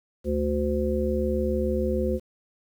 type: harmonic tone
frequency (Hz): 73.42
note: D2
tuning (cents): 0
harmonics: 1 / 3 / 5 / 7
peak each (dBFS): -28 / -28 / -28 / -28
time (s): 0.24-2.2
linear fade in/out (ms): 50
effects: 9-bit